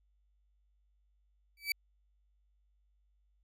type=tone with exponential growth; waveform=30% pulse; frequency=2301 Hz; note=D7; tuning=36 cents flat; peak=-24 dBFS; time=1.57-1.72 s; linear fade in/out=2 ms; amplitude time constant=31 ms; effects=added 50 Hz sine -69 dBFS peak until 3.43 s